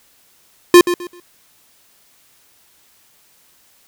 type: tone with echo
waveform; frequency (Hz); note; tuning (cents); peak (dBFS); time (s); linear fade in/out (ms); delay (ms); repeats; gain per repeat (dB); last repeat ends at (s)
square; 351.8; F4; +13; -3; 0.74-0.81; 2; 130; 3; -12; 1.2
effects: white hiss -54 dBFS RMS until 3.87 s